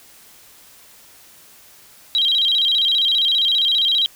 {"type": "tone with vibrato", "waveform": "sine", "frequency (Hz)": 3520, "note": "A7", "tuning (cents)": 0, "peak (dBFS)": -14, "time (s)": [2.15, 4.06], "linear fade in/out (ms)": 0, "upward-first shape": "square", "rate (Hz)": 15, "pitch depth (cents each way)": 170, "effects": ["white hiss -47 dBFS RMS until 4.15 s"]}